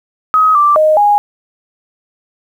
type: tone with pitch steps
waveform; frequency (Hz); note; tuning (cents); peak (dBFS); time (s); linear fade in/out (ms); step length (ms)
sine; 1266 / 1174 / 620 / 825; D#6 / D6 / D#5 / G#5; +30 / -1 / -6 / -12; -6; 0.34-1.18; 0; 210
effects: 7-bit